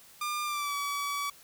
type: tone with pitch glide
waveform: sawtooth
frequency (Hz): 1200 to 1141.8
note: D6 to D6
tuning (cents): +37 to -49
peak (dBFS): -27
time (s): 0.21-1.3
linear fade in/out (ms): 5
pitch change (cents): -86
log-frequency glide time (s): 0.44-0.75
effects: white hiss -55 dBFS RMS until 1.43 s